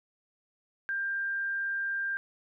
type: tone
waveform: sine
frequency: 1591 Hz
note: G6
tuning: 25 cents sharp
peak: -29 dBFS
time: 0.89-2.17 s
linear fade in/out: 0 ms
effects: none